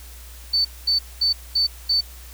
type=tone bursts; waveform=sine; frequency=4522 Hz; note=C#8; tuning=34 cents sharp; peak=-16 dBFS; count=5; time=0.53-2.01 s; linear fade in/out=10 ms; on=120 ms; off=220 ms; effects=added 60 Hz sine -39 dBFS peak until 2.33 s + white hiss -45 dBFS RMS until 2.33 s